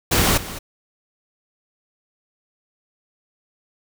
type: noise with echo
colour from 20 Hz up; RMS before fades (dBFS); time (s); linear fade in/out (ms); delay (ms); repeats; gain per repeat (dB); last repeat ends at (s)
pink; -17; 0.11-0.38; 10; 210; 1; -15; 0.59
effects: none